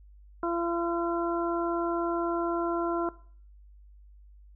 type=harmonic tone; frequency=340.5 Hz; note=F4; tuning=44 cents flat; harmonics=1 / 2 / 3 / 4; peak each=-29 / -34 / -34 / -34 dBFS; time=0.43-3.09 s; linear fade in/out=2 ms; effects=noise-tail reverb RT60 0.5 s tail -19 dB re dry + added 50 Hz sine -50 dBFS peak until 4.55 s